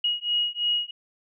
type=beating tone pair; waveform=sine; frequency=2891 / 2894 Hz; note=F#7 / F#7; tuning=-41 / -39 cents; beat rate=3 Hz; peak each=-26 dBFS; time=0.04-0.91 s; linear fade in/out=5 ms; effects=none